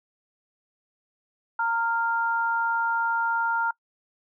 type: tone pair together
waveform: sine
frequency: 919.7 / 1396.9 Hz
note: A#5 / F6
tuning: -24 / 0 cents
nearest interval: perfect fifth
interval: 724 cents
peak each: -25 dBFS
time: 1.59-3.71 s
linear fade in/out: 5 ms
effects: noise-tail reverb RT60 0.1 s tail -24 dB re dry